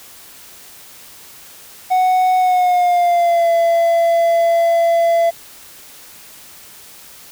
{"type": "tone with pitch glide", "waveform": "triangle", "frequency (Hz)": [740, 674.7], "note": ["F#5", "E5"], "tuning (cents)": [0, 40], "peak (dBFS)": -9, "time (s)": [1.9, 5.31], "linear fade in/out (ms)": 20, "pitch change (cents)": -160, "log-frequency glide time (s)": [2.38, 3.5], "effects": ["white hiss -40 dBFS RMS until 7.31 s"]}